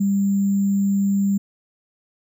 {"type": "tone with sample-and-hold", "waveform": "sine", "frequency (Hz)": 198.3, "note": "G3", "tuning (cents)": 20, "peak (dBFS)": -16, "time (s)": [0, 1.38], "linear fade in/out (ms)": 10, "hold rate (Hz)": 7350, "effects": []}